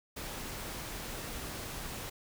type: noise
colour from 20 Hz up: pink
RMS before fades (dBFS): -41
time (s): 0.16-2.1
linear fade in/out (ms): 10
effects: none